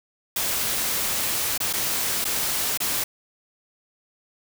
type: noise with dropouts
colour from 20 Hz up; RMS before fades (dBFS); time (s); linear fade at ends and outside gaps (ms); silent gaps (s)
white; -25; 0.36-3.04; 5; 1.578-1.602 / 1.729-1.735 / 2.244-2.251 / 2.775-2.802
effects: none